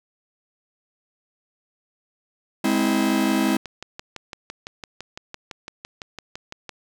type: chord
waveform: 45% pulse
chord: Ab augmented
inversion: none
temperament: just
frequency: 207.7 / 259.6 / 324.5 Hz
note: Ab3 / C4 / E4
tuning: 0 / -13 / -27 cents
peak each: -23 dBFS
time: 2.64-3.57 s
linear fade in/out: 5 ms
type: click train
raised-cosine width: 0.2 ms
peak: -17 dBFS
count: 21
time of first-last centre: 3.32-6.693 s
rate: 5.93 Hz
effects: none